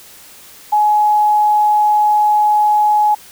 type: tone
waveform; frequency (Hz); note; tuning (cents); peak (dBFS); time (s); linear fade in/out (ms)
sine; 842; G#5; +24; -9; 0.72-3.15; 10
effects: white hiss -40 dBFS RMS until 3.31 s